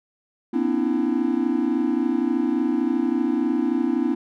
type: tone cluster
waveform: triangle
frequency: 243.3 / 266.8 / 298.8 / 332 Hz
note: B3 / C4 / D4 / E4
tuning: -26 / +34 / +30 / +12 cents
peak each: -23 dBFS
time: 0.53-4.15 s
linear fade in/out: 10 ms
effects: none